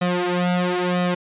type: tone with flanger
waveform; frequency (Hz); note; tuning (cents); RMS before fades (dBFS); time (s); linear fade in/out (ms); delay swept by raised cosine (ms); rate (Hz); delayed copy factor
sawtooth; 178.6; F3; +39; -21; 0.01-1.15; 10; 1.6 to 4.2; 1; +0.95
effects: resampled to 8000 Hz